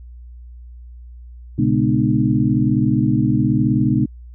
sine tone cluster, 119.7 / 138.9 / 209.6 / 250.8 / 305.4 Hz, A#2 / C#3 / G#3 / B3 / D#4, +46 / +4 / +16 / +27 / -32 cents, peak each -20 dBFS, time 1.58-4.06 s, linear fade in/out 10 ms, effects added 60 Hz sine -35 dBFS peak until 4.34 s

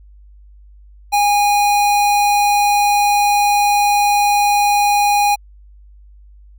square tone, 820 Hz, G#5, 22 cents flat, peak -12 dBFS, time 1.12-5.36 s, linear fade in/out 20 ms, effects added 50 Hz sine -40 dBFS peak until 6.58 s

